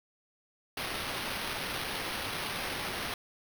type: noise with sample-and-hold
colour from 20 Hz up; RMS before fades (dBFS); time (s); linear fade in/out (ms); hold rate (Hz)
violet; -36; 0.77-3.14; 2; 7350
effects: none